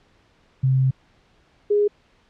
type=tone pair in turn; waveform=sine; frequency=131.7 / 413.1 Hz; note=C3 / G#4; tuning=+12 / -9 cents; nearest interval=octave + minor sixth; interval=1979 cents; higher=second; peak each=-15 dBFS; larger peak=neither; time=0.63-0.91 / 1.7-1.88 s; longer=first; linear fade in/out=10 ms; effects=pink hiss -59 dBFS RMS until 2.29 s + low-pass 4000 Hz 12 dB/octave